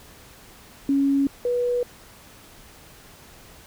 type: tone pair in turn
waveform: sine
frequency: 277.2 / 487.8 Hz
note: C#4 / B4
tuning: 0 / -21 cents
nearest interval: minor seventh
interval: 979 cents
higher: second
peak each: -17 / -20 dBFS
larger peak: first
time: 0.89-1.27 / 1.45-1.83 s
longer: neither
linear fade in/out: 2 ms
effects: pink hiss -48 dBFS RMS until 3.66 s

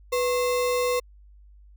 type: tone with sample-and-hold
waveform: sine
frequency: 493.9 Hz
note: B4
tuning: in tune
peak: -21 dBFS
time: 0.12-1 s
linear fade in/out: 10 ms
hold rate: 1575 Hz
effects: added 50 Hz sine -48 dBFS peak until 1.76 s

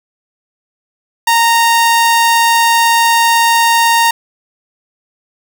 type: tone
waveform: sawtooth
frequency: 926 Hz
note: A#5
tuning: 12 cents flat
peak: -4 dBFS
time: 1.27-4.11 s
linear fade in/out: 5 ms
effects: none

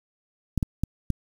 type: clicks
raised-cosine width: 5 ms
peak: -11 dBFS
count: 4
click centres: 0.577 / 0.628 / 0.836 / 1.103 s
effects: 7-bit

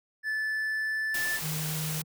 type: tone with pitch glide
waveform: triangle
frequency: 1743 to 1754.1 Hz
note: A6 to A6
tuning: -17 to -6 cents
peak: -26 dBFS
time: 0.23-1.4 s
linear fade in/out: 50 ms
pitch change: +11 cents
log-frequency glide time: 0.34-1.27 s
type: noise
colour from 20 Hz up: white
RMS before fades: -35 dBFS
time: 1.14-2.02 s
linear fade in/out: 5 ms
type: tone with vibrato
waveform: triangle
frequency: 155.56 Hz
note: D#3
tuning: in tune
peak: -30 dBFS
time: 1.41-2.04 s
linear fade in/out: 50 ms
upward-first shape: sine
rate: 18 Hz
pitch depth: 10 cents each way
effects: none

